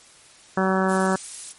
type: harmonic tone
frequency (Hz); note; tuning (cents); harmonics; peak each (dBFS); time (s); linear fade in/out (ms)
189.4; F#3; +41; 1 / 2 / 3 / 4 / 5 / 6 / 7 / 8 / 9; -22 / -25 / -27 / -28 / -29 / -30 / -30 / -31 / -32; 0.57-1.16; 5
type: noise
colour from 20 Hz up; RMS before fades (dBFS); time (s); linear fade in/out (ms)
violet; -30; 0.88-1.53; 20
effects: white hiss -50 dBFS RMS until 1.58 s + MP3 48 kbps